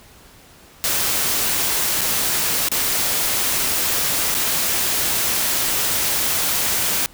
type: noise with dropouts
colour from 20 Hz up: white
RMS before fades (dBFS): -20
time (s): 0.84-7.06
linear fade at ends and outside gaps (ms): 0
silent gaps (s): 2.01-2.015 / 2.686-2.716 / 4.343-4.349
effects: pink hiss -47 dBFS RMS until 7.13 s